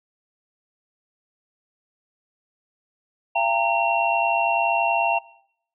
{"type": "tone cluster", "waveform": "sine", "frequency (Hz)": [682, 791, 923, 2731], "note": ["F5", "G5", "A#5", "F7"], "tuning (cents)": [-41, 15, -17, -39], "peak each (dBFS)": -24, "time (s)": [3.35, 5.19], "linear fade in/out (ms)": 10, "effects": ["noise-tail reverb RT60 0.7 s tail -21 dB re dry"]}